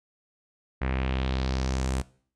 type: tone with low-pass filter sweep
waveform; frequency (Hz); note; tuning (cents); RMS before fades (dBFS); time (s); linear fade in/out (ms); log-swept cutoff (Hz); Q
sawtooth; 65.2; C2; -5; -28; 0.81-2.02; 10; 2000 to 9200; 2.2
effects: noise-tail reverb RT60 0.5 s tail -20 dB re dry